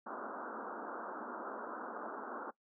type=band-pass noise; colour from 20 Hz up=white; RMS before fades=-44 dBFS; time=0.06-2.51 s; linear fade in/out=10 ms; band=210 to 1500 Hz; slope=96 dB/octave; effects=noise-tail reverb RT60 0.1 s tail -20 dB re dry